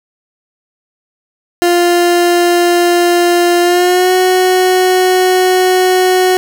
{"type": "tone with pitch glide", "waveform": "30% pulse", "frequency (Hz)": [349.2, 368.9], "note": ["F4", "F#4"], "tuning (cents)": [0, -5], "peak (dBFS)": -5, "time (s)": [1.62, 6.37], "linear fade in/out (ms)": 0, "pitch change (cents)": 95, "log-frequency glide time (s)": [3.61, 4.13], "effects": []}